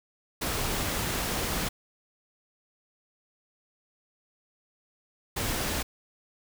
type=noise bursts at uneven times; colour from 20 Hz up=pink; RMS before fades=-30 dBFS; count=2; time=0.41-1.69 / 5.36-5.83 s; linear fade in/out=10 ms; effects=none